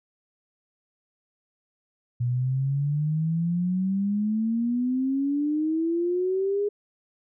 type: exponential sweep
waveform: sine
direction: up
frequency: 119.8 to 415.3 Hz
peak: -22 dBFS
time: 2.2-6.69 s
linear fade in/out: 10 ms
effects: none